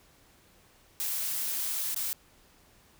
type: noise with dropouts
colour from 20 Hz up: blue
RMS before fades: -32 dBFS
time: 1-2.13 s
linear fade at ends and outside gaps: 0 ms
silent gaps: 1.945-1.962 s
effects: pink hiss -61 dBFS RMS until 2.99 s